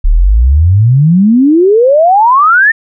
sine exponential sweep, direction up, 34.16 to 1842 Hz, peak -3 dBFS, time 0.04-2.72 s, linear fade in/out 10 ms, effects none

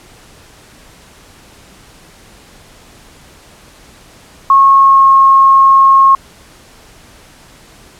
sine tone with pitch glide, 1091 to 1082.8 Hz, C#6 to C#6, -28 to -41 cents, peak -3 dBFS, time 4.5-6.15 s, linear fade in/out 2 ms, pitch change -13 cents, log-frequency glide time 4.75-5.08 s, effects pink hiss -41 dBFS RMS until 7.99 s + low-pass 11000 Hz 12 dB/octave

